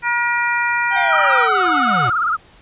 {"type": "harmonic tone", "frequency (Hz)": 477.3, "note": "A#4", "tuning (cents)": 41, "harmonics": [2, 3, 4, 5], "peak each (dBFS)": [-21, -20, -21, -23], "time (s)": [0.02, 1.49], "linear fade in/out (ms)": 50}
{"type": "tone with pitch glide", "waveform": "sawtooth", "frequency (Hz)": [784, 731.5], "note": ["G5", "F#5"], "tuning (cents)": [0, -20], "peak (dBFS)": -15, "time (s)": [0.9, 2.11], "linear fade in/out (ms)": 50, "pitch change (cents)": -120, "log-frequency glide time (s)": [1.33, 1.65]}
{"type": "linear sweep", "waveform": "square", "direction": "down", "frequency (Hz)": [735, 105.6], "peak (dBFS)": -22, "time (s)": [0.96, 2.1], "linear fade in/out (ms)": 5}
{"type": "tone with vibrato", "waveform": "sine", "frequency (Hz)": 1318.5, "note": "E6", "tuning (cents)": 0, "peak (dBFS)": -15, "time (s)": [1.1, 2.37], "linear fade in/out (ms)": 20, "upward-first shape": "triangle", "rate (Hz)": 18, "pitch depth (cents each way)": 160}
{"effects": ["pink hiss -48 dBFS RMS until 2.61 s", "resampled to 8000 Hz"]}